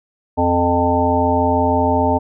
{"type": "harmonic tone with a mistuned harmonic", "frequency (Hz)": 87.31, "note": "F2", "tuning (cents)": 0, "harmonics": [1, 3, 5, 7, 9, 10], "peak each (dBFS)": [-21, -19, -22, -20, -21, -19], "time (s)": [0.37, 2.19], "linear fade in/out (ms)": 20, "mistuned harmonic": 10, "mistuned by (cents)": 38, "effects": []}